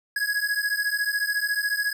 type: beating tone pair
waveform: square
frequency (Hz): 1661.2 / 1675.2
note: G#6 / G#6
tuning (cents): 0 / +15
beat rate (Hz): 14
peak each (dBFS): -27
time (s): 0.16-1.93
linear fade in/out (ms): 5
effects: none